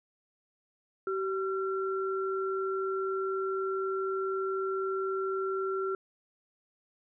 sine tone pair together, 383.7 / 1362 Hz, G4 / F6, -37 / -44 cents, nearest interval octave + minor seventh, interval 2193 cents, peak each -30 / -35 dBFS, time 1.07-5.95 s, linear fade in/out 2 ms, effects none

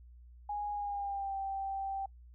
sine tone with pitch glide, 826 to 781 Hz, G#5 to G5, -10 to -7 cents, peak -34 dBFS, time 0.49-2.06 s, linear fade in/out 5 ms, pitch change -97 cents, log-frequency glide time 0.72-1.36 s, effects noise-tail reverb RT60 0.1 s tail -25 dB re dry + added 60 Hz sine -52 dBFS peak until 2.34 s

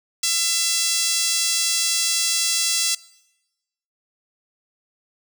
5% pulse tone with high-pass filter, 672 Hz, E5, 33 cents sharp, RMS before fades -21 dBFS, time 0.23-2.95 s, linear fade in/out 5 ms, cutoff 3600 Hz, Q 0.59, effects noise-tail reverb RT60 1.0 s tail -23 dB re dry

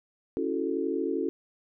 sine chord, F# minor seventh, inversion second, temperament equal, 277.2 / 329.6 / 370 / 440 Hz, C#4 / E4 / F#4 / A4, 0 / 0 / 0 / 0 cents, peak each -32 dBFS, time 0.37-1.29 s, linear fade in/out 0 ms, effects none

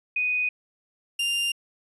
sine / 40% pulse tone pair in turn, 2489 / 2794 Hz, D#7 / F7, 0 / 0 cents, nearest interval major second, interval 200 cents, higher second, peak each -22 dBFS, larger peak neither, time 0.16-0.49 / 1.19-1.52 s, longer neither, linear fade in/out 5 ms, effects resampled to 24000 Hz

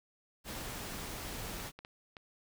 pink noise, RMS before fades -42 dBFS, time 0.44-1.72 s, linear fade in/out 50 ms
clicks, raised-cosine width 0.3 ms, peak -31 dBFS, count 5, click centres 1.6 / 1.68 / 1.79 / 1.849 / 2.168 s
effects none

